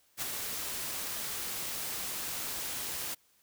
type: noise with ADSR envelope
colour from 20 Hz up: white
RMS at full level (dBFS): -33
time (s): 0.17-3.15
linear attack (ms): 50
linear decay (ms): 16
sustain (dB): -4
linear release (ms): 14
effects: white hiss -68 dBFS RMS until 3.42 s